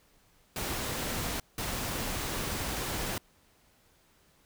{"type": "noise bursts at uneven times", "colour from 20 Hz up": "pink", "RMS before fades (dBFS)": -34, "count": 2, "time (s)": [[0.56, 1.4], [1.58, 3.18]], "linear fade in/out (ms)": 2, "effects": ["pink hiss -65 dBFS RMS until 4.45 s"]}